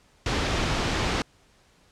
pink low-pass noise, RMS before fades -26 dBFS, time 0.26-1.22 s, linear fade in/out 2 ms, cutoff 5300 Hz, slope 12 dB/octave, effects pink hiss -60 dBFS RMS until 1.91 s + low-pass 8000 Hz 12 dB/octave

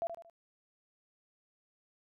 sine tone with echo, 674 Hz, E5, 38 cents sharp, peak -31 dBFS, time 0.02-0.07 s, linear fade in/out 0 ms, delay 76 ms, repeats 3, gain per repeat -8 dB, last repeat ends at 0.298 s, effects none

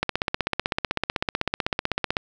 click train, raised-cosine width 0.3 ms, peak -6 dBFS, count 35, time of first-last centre 0.03-2.168 s, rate 15.9 Hz, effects none

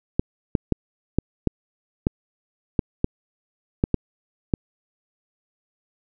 clicks, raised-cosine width 3 ms, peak -5 dBFS, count 11, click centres 0.195 / 0.552 / 0.723 / 1.186 / 1.473 / 2.069 / 2.792 / 3.044 / 3.839 / 3.943 / 4.538 s, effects none

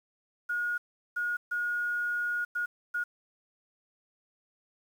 sine tone bursts at uneven times, 1440 Hz, F#6, 47 cents flat, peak -28 dBFS, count 5, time 0.49-0.78 / 1.16-1.37 / 1.51-2.45 / 2.55-2.66 / 2.94-3.04 s, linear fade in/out 10 ms, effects 9-bit

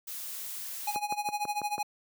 blue noise, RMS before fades -39 dBFS, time 0.07-0.96 s, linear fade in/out 10 ms
square tone with tremolo, 830.6 Hz, G#5, in tune, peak -28 dBFS, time 0.87-1.83 s, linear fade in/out 5 ms, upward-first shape sine, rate 13 Hz, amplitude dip 85%
click train, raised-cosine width 1 ms, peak -23 dBFS, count 6, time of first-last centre 0.96-1.781 s, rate 6.09 Hz
effects high-pass 150 Hz 12 dB/octave

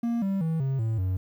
triangle tone with pitch steps, 234.3 / 194.76 / 161.89 / 134.57 / 111.86 / 92.98 Hz, A#3 / G3 / E3 / C3 / A2 / F#2, +9 / -11 / -31 / +49 / +29 / +9 cents, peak -22 dBFS, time 0.03-1.17 s, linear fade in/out 5 ms, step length 190 ms, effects 10-bit

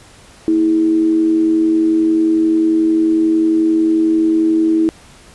sine tone with amplitude modulation, 323.5 Hz, E4, 32 cents flat, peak -8 dBFS, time 0.48-4.89 s, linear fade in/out 0 ms, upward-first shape sine, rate 91.2 Hz, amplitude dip 45%, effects pink hiss -43 dBFS RMS until 5.34 s + resampled to 24000 Hz

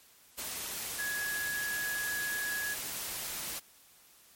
sine tone in noise, 1675 Hz, G#6, 14 cents sharp, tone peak -33 dBFS, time 0.98-2.75 s, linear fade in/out 20 ms, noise white, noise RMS -38 dBFS, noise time 0.37-3.6 s, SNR +2 dB, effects white hiss -60 dBFS RMS until 4.35 s + MP3 64 kbps

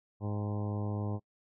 harmonic tone with a mistuned harmonic, 103.83 Hz, G#2, in tune, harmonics 1 / 2 / 3 / 4 / 5 / 6 / 7 / 8 / 9 / 10, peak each -33 / -39 / -43 / -45 / -47 / -49 / -50 / -51 / -52 / -53 dBFS, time 0.2-1.2 s, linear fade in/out 50 ms, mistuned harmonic 7, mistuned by +53 cents, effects noise-tail reverb RT60 0.1 s tail -26 dB re dry

